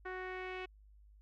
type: tone with low-pass filter sweep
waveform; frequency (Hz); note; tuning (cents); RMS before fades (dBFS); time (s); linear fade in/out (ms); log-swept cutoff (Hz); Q
sawtooth; 370.2; F#4; +1; -43; 0.05-0.66; 10; 1700 to 2600; 3.2
effects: added 51 Hz sine -58 dBFS peak until 1.21 s